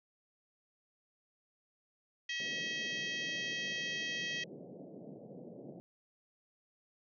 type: harmonic tone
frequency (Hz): 641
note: E5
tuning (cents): -49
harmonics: 3 / 4 / 5 / 6 / 7 / 8 / 9 / 10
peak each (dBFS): -39 / -43 / -41 / -54 / -50 / -54 / -51 / -55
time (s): 2.29-4.44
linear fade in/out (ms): 5
type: band-pass noise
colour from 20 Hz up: pink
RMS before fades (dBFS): -50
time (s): 2.4-5.8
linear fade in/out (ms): 0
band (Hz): 140 to 640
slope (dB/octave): 48
effects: none